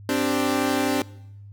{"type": "chord", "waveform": "sawtooth", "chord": "C suspended second", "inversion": "none", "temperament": "equal", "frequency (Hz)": [261.6, 293.7, 392], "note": ["C4", "D4", "G4"], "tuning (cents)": [0, 0, 0], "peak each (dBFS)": [-20, -20, -25], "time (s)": [0.09, 1.02], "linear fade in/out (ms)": 2, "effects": ["noise-tail reverb RT60 0.8 s tail -21 dB re dry", "added 101 Hz sine -40 dBFS peak until 1.52 s"]}